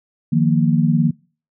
sine chord, Eb suspended second, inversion none, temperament equal, 155.56 / 174.61 / 233.1 Hz, Eb3 / F3 / Bb3, 0 / 0 / 0 cents, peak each -16 / -18 / -17 dBFS, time 0.32-1.11 s, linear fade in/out 10 ms, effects noise-tail reverb RT60 0.4 s tail -25 dB re dry

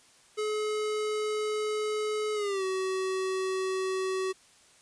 square tone with pitch glide, 426.5 to 377.8 Hz, G#4 to F#4, +46 to +36 cents, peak -29 dBFS, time 0.37-4.33 s, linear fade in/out 20 ms, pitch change -210 cents, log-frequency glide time 2.34-2.64 s, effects white hiss -59 dBFS RMS until 4.81 s + resampled to 22050 Hz

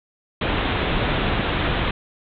pink low-pass noise, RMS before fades -22 dBFS, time 0.41-1.91 s, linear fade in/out 5 ms, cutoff 3800 Hz, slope 96 dB/octave, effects none

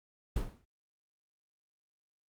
brown noise with exponential decay, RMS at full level -29 dBFS, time 0.36-0.65 s, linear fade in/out 5 ms, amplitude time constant 62 ms, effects Opus 24 kbps

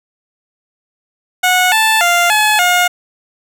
15% pulse tone with pitch steps, 732 / 879 / 697 / 853 / 715 Hz, F#5 / A5 / F5 / G#5 / F5, -19 / -2 / -4 / +46 / +41 cents, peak -3 dBFS, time 1.43-2.88 s, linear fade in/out 10 ms, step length 290 ms, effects none

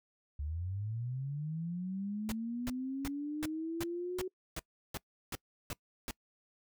sine linear sweep, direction up, 69.6 to 372.8 Hz, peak -35 dBFS, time 0.39-4.28 s, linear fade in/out 5 ms
pink noise bursts, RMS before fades -39 dBFS, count 11, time 2.29-6.109 s, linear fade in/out 0 ms, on 29 ms, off 350 ms
effects noise-tail reverb RT60 0.1 s tail -24 dB re dry

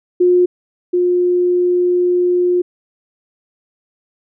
sine tone pair in turn, 358.1 / 356.6 Hz, F4 / F4, +43 / +36 cents, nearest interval unison, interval 7 cents, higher first, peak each -8 / -11 dBFS, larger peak first, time 0.2-0.46 / 0.93-2.62 s, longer second, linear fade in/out 10 ms, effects none

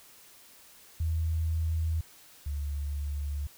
sine tone pair in turn, 80.7 / 72.11 Hz, E2 / D2, -36 / -31 cents, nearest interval major second, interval 195 cents, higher first, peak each -26 / -30 dBFS, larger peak first, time 1-2.01 / 2.46-3.47 s, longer neither, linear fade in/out 5 ms, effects white hiss -55 dBFS RMS until 3.57 s

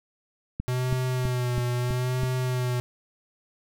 click train, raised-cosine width 5 ms, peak -16 dBFS, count 6, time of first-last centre 0.6-2.234 s, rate 3.06 Hz
square tone with vibrato, 125.2 Hz, B2, 24 cents sharp, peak -25 dBFS, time 0.68-2.8 s, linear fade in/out 0 ms, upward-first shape sine, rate 0.77 Hz, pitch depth 39 cents each way
effects none

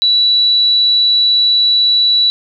sine tone, 3938 Hz, B7, 6 cents flat, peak -8 dBFS, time 0.02-2.3 s, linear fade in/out 0 ms, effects none

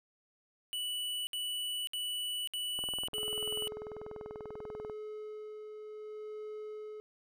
square tone bursts, 2960 Hz, F#7, in tune, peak -35 dBFS, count 5, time 0.73-3.678 s, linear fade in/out 0 ms, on 540 ms, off 62 ms
click train, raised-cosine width 1 ms, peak -31 dBFS, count 44, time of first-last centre 2.79-4.898 s, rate 20.4 Hz
triangle tone with tremolo, 426.8 Hz, G#4, 47 cents sharp, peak -38 dBFS, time 3.14-7 s, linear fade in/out 0 ms, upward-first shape sine, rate 0.67 Hz, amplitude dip 35%
effects none

